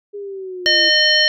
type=linear sweep; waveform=sine; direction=down; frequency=411.4 to 330.5 Hz; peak=-26 dBFS; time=0.13-0.9 s; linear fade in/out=20 ms
type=harmonic tone; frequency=611 Hz; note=D#5; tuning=32 cents flat; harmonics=1 / 3 / 5 / 7 / 9; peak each=-22 / -16 / -16 / -17 / -21 dBFS; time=0.66-1.28 s; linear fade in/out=0 ms
effects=none